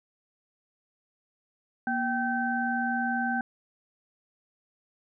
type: tone cluster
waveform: sine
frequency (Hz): 238.1 / 777 / 1543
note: A#3 / G5 / G6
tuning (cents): +37 / -16 / -28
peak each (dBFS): -30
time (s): 1.87-3.41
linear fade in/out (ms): 2
effects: none